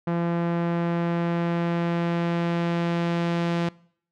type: tone with low-pass filter sweep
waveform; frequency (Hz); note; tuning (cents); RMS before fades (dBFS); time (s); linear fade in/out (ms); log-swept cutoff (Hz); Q
sawtooth; 170.5; F3; -41; -25; 0.07-3.69; 5; 1500 to 3900; 0.77
effects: noise-tail reverb RT60 0.6 s tail -23 dB re dry